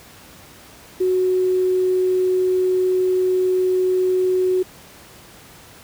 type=tone with quantisation; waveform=sine; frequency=369.4 Hz; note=F#4; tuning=3 cents flat; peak=-15 dBFS; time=1-4.63 s; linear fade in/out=10 ms; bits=7; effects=pink hiss -44 dBFS RMS until 5.83 s + high-pass 60 Hz 12 dB/octave